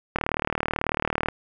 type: click train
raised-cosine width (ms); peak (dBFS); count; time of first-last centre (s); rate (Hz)
0.5; -8; 44; 0.16-1.286; 38.2
effects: none